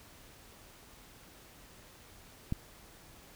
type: click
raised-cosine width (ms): 5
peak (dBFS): -19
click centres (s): 2.524
effects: pink hiss -56 dBFS RMS until 3.35 s